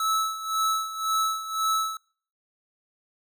square tone with tremolo, 1305 Hz, E6, 18 cents flat, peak -22 dBFS, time 0-1.97 s, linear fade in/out 2 ms, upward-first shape sine, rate 1.9 Hz, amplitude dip 75%, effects noise-tail reverb RT60 0.5 s tail -26 dB re dry

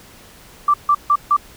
sine tone bursts, 1171 Hz, D6, 5 cents flat, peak -10 dBFS, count 4, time 0.68-1.366 s, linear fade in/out 5 ms, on 59 ms, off 150 ms, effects pink hiss -44 dBFS RMS until 1.56 s

